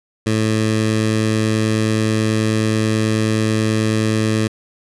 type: tone with notch filter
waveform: 15% pulse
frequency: 109.3 Hz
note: A2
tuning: 11 cents flat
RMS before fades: -17 dBFS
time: 0.26-4.48 s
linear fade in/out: 10 ms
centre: 930 Hz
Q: 1.8
effects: resampled to 24000 Hz